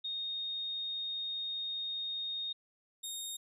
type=tone pair in turn; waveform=sine / 20% pulse; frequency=3705 / 3705 Hz; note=A#7 / A#7; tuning=-11 / -11 cents; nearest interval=unison; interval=0 cents; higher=neither; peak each=-35 / -33 dBFS; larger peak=second; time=0.04-2.53 / 3.03-3.37 s; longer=first; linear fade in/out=10 ms; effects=none